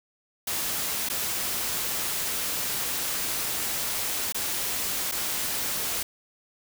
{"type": "noise with dropouts", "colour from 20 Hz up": "white", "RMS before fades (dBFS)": -29, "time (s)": [0.47, 6.03], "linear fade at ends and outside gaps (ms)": 5, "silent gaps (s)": [[1.089, 1.098], [4.324, 4.345], [5.115, 5.121]], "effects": []}